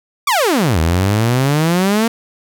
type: exponential two-way sweep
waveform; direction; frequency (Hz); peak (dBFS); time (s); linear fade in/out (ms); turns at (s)
sawtooth; down then up; 1211 to 77.78 to 233.9; -8; 0.27-2.08; 5; 0.79
effects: none